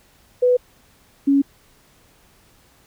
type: tone pair in turn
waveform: sine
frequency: 496.1 / 278.4 Hz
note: B4 / C#4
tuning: +8 / +8 cents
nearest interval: minor seventh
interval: 1000 cents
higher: first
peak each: -12 dBFS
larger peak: neither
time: 0.42-0.57 / 1.27-1.42 s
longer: neither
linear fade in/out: 10 ms
effects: pink hiss -55 dBFS RMS until 2.86 s